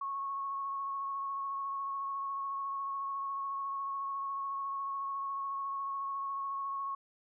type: tone with vibrato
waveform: sine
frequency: 1100 Hz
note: C#6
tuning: 14 cents flat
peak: -34 dBFS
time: 0.01-6.95 s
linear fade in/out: 5 ms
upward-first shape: sine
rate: 14 Hz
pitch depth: 15 cents each way
effects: none